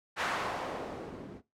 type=noise with low-pass filter sweep; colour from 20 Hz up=blue; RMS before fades=-37 dBFS; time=0.16-1.42 s; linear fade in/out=50 ms; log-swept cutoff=1500 to 230 Hz; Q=1.1; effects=noise-tail reverb RT60 0.2 s tail -17 dB re dry